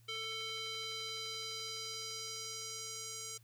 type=tone with band-pass filter sweep; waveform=square; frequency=444.1 Hz; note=A4; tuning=16 cents sharp; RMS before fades=-43 dBFS; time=0.08-3.38 s; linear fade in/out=10 ms; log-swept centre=3200 to 6900 Hz; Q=2.2; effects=added 115 Hz sine -61 dBFS peak until 3.43 s + white hiss -71 dBFS RMS until 3.43 s